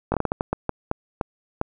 slowing click train, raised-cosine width 1 ms, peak -8 dBFS, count 12, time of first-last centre 0.12-1.614 s, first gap 20 ms, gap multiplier 1.35, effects none

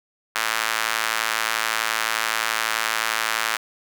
square tone with high-pass filter, 55.8 Hz, A1, 25 cents sharp, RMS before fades -24 dBFS, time 0.35-3.57 s, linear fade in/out 5 ms, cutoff 1400 Hz, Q 1.3, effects none

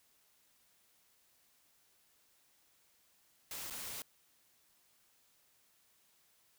white noise with dropouts, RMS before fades -44 dBFS, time 3.51-4.02 s, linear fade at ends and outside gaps 1 ms, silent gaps 3.7-3.707 s, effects white hiss -71 dBFS RMS until 6.58 s

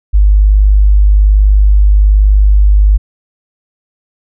sine tone, 50.6 Hz, G#1, 44 cents flat, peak -3 dBFS, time 0.13-2.98 s, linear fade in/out 20 ms, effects none

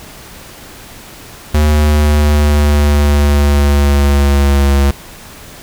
square tone with pitch glide, 75.5 to 69.63 Hz, D2 to C#2, +48 to +8 cents, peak -8 dBFS, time 1.54-4.91 s, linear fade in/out 5 ms, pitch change -140 cents, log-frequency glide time 1.68-4.72 s, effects pink hiss -34 dBFS RMS until 5.62 s

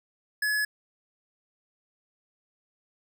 square tone, 1700 Hz, G#6, 40 cents sharp, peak -25 dBFS, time 0.42-0.65 s, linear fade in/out 5 ms, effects none

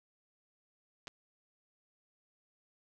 clicks, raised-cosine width 0.2 ms, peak -27 dBFS, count 2, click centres 1.072 / 1.079 s, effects none

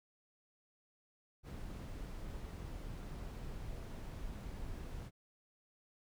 brown noise, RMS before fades -45 dBFS, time 1.43-5.11 s, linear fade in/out 50 ms, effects none

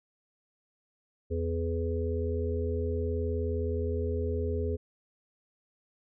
harmonic tone with a mistuned harmonic, 83.2 Hz, E2, 17 cents sharp, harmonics 1 / 3 / 5 / 6, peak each -30 / -38 / -33 / -38 dBFS, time 1.3-4.77 s, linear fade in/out 20 ms, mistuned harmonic 5, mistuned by +16 cents, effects none

